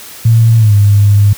sine tone with pitch glide, 113.9 to 102.06 Hz, A#2 to G#2, -40 to -30 cents, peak -3 dBFS, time 0.25-1.33 s, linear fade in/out 5 ms, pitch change -190 cents, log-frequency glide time 0.57-0.74 s, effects white hiss -31 dBFS RMS until 1.37 s + high-pass 60 Hz 12 dB/octave

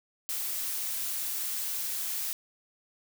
blue noise, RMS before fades -33 dBFS, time 0.29-2.33 s, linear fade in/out 0 ms, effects none

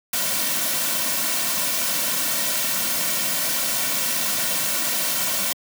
white noise with comb filter, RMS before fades -23 dBFS, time 0.13-5.53 s, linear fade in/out 5 ms, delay 2.4 ms, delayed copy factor -0.65, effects high-pass 150 Hz 12 dB/octave

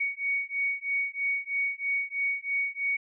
sine beating tone pair, 2235 / 2238.1 Hz, C#7 / C#7, +14 / +16 cents, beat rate 3.1 Hz, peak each -30 dBFS, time 0-2.97 s, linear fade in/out 10 ms, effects none

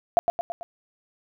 sine tone with echo, 687 Hz, F5, 29 cents flat, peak -13 dBFS, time 0.17-0.19 s, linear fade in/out 0 ms, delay 110 ms, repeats 4, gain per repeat -5 dB, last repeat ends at 0.63 s, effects none

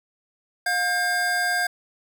square tone pair together, 712.7 / 1600 Hz, F5 / G6, +35 / +35 cents, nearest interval octave + major second, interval 1400 cents, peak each -27 / -23 dBFS, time 0.66-1.67 s, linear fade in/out 5 ms, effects none

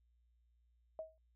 sine tone with exponential decay, 637 Hz, D#5, 41 cents sharp, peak -38 dBFS, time 0.99-1.18 s, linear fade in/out 1 ms, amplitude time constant 40 ms, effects added 59 Hz sine -70 dBFS peak until 1.35 s

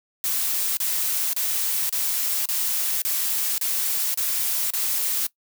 blue noise bursts, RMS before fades -24 dBFS, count 9, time 0.24-5.266 s, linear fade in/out 0 ms, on 530 ms, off 32 ms, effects noise-tail reverb RT60 0.1 s tail -20 dB re dry

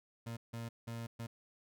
30% pulse tone bursts at uneven times, 116 Hz, A#2, 8 cents flat, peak -38 dBFS, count 4, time 0.26-0.37 / 0.53-0.69 / 0.87-1.07 / 1.19-1.27 s, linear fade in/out 10 ms, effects none

